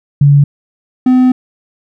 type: tone pair in turn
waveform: sine / triangle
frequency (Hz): 142.7 / 254.3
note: D3 / C4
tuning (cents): -49 / -49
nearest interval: minor seventh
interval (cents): 1000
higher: second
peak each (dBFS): -3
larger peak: neither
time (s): 0.21-0.44 / 1.06-1.32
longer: second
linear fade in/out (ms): 5
effects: none